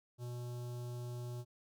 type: tone with notch filter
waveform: square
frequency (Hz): 121.8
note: B2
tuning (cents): -24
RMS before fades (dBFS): -43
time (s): 0.18-1.45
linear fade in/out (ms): 50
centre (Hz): 2000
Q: 0.55
effects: none